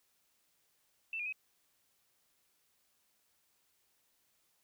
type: tone with pitch steps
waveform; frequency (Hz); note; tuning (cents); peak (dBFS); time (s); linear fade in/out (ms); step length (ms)
sine; 2663 / 2429 / 2536; E7 / D#7 / D#7; +17 / -42 / +32; -36; 1.13-1.325; 2; 65
effects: white hiss -75 dBFS RMS until 4.63 s